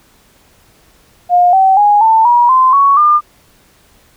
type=tone with pitch steps; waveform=sine; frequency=711 / 766.4 / 826.2 / 890.6 / 960.1 / 1035 / 1115.7 / 1202.7 Hz; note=F5 / G5 / G#5 / A5 / B5 / C6 / C#6 / D6; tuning=+31 / -39 / -9 / +21 / -49 / -19 / +11 / +41 cents; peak=-5 dBFS; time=1.29-3.21 s; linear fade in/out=50 ms; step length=240 ms; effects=pink hiss -49 dBFS RMS until 4.16 s